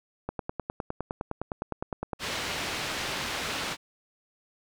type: click train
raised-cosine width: 1 ms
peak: -17 dBFS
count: 19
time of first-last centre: 0.29-2.132 s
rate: 9.77 Hz
type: low-pass noise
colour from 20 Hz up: white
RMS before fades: -33 dBFS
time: 2.19-3.77 s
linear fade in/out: 50 ms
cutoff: 3700 Hz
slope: 12 dB/octave
effects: none